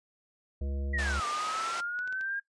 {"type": "harmonic tone", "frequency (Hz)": 69.3, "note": "C#2", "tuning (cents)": 0, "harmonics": [1, 3, 5, 7, 9], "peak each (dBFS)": [-31, -44, -47, -48, -51], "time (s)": [0.61, 1.2], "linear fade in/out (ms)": 5}
{"type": "linear two-way sweep", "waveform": "sine", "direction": "down then up", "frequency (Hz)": [1975.5, 1174.7, 1624], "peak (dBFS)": -31, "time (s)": [0.93, 2.4], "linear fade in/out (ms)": 10, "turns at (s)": 1.25}
{"type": "band-pass noise", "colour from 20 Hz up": "pink", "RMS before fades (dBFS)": -39, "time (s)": [0.98, 1.81], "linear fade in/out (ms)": 10, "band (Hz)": [640, 7200], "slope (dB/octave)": 12}
{"type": "clicks", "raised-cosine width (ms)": 0.2, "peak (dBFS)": -32, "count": 8, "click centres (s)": [1.33, 1.556, 1.732, 1.804, 1.99, 2.076, 2.126, 2.211]}
{"effects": ["noise-tail reverb RT60 0.1 s tail -17 dB re dry", "resampled to 22050 Hz"]}